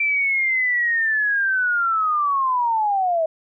sine linear sweep, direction down, 2349 to 628 Hz, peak -17 dBFS, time 0-3.26 s, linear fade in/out 5 ms, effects none

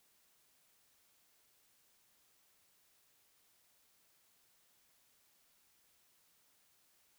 silence, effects white hiss -72 dBFS RMS until 7.18 s

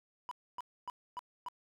triangle tone bursts, 987.8 Hz, B5, in tune, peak -36 dBFS, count 5, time 0.29-1.485 s, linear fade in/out 0 ms, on 23 ms, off 270 ms, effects none

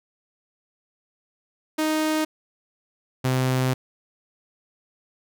sawtooth tone pair in turn, 311.1 / 129.22 Hz, D#4 / C3, 0 / -21 cents, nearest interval octave + minor third, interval 1521 cents, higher first, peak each -17 / -16 dBFS, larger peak second, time 1.78-2.25 / 3.24-3.74 s, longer second, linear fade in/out 10 ms, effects none

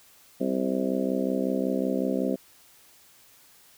harmonic tone with a mistuned harmonic, 65.41 Hz, C2, in tune, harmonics 3 / 4 / 5 / 6 / 7 / 8 / 9 / 10, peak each -30 / -28 / -35 / -32 / -40 / -31 / -39 / -37 dBFS, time 0.4-2.36 s, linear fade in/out 10 ms, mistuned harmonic 10, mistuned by -15 cents, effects white hiss -56 dBFS RMS until 3.77 s

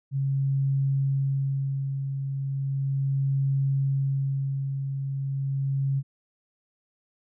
sine tone with tremolo, 136.8 Hz, C#3, 23 cents flat, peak -21 dBFS, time 0.11-6.03 s, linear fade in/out 50 ms, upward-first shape sine, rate 0.36 Hz, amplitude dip 50%, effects none

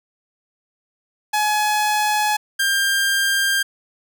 sawtooth tone pair in turn, 845 / 1595.1 Hz, G#5 / G6, +30 / +30 cents, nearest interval major seventh, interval 1100 cents, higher second, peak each -13 dBFS, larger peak neither, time 1.33-2.37 / 2.59-3.63 s, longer neither, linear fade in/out 10 ms, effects none

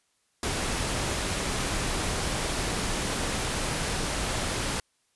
pink noise, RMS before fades -29 dBFS, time 0.43-4.8 s, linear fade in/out 2 ms, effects white hiss -71 dBFS RMS until 5.15 s + resampled to 24000 Hz

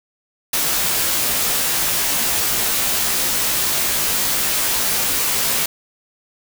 white noise with comb filter, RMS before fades -19 dBFS, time 0.53-5.66 s, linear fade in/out 5 ms, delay 16 ms, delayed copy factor -0.65, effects none

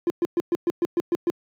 triangle tone bursts, 345.2 Hz, F4, 20 cents flat, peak -15 dBFS, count 9, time 0.07-1.3 s, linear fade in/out 0 ms, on 30 ms, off 120 ms, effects tanh soft clip ceiling -13 dBFS + high-pass 150 Hz 12 dB/octave

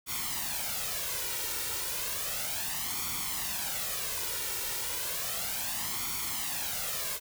white noise with flanger, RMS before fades -34 dBFS, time 0.06-7.2 s, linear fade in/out 50 ms, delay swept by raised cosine 0.89 to 2.19 ms, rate 0.33 Hz, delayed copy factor +0.65, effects none

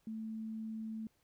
sine tone, 220.6 Hz, A3, 5 cents sharp, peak -39 dBFS, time 0.07-1.07 s, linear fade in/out 2 ms, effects pink hiss -75 dBFS RMS until 1.23 s

